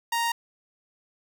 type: tone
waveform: sawtooth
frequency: 932.3 Hz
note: A#5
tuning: in tune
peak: -20 dBFS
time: 0.12-0.32 s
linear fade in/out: 5 ms
effects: none